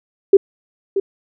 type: tone with echo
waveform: sine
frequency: 392.8 Hz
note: G4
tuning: 4 cents sharp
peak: -3 dBFS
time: 0.33-0.37 s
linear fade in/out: 5 ms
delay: 630 ms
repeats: 1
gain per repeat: -11 dB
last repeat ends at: 1 s
effects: none